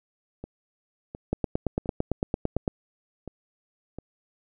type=two click trains; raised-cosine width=2 ms; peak=-23 / -11 dBFS; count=6 / 13; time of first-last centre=0.44-3.986 / 1.33-2.678 s; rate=1.41 / 8.9 Hz; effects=none